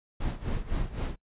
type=noise with tremolo; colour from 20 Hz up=brown; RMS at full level=-28 dBFS; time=0.2-1.16 s; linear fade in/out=10 ms; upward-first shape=sine; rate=3.9 Hz; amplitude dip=80%; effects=noise-tail reverb RT60 0.1 s tail -22 dB re dry + resampled to 8000 Hz